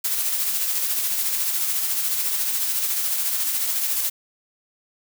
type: noise with tremolo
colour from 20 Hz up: blue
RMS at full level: -22 dBFS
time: 0.04-4.1 s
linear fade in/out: 10 ms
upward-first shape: sine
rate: 14 Hz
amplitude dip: 35%
effects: none